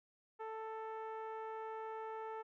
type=tone with low-pass filter; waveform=10% pulse; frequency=441.6 Hz; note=A4; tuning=6 cents sharp; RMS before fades=-45 dBFS; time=0.39-2.43 s; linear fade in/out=20 ms; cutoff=920 Hz; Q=1.1; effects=none